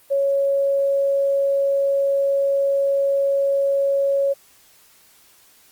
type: tone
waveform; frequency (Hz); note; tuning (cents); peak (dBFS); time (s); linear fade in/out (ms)
sine; 554.4; C#5; 0; -16; 0.1-4.34; 20
effects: white hiss -53 dBFS RMS until 5.71 s + Opus 32 kbps